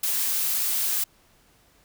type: noise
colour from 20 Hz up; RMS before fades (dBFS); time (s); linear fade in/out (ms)
blue; -25; 0.03-1.04; 5
effects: pink hiss -60 dBFS RMS until 1.84 s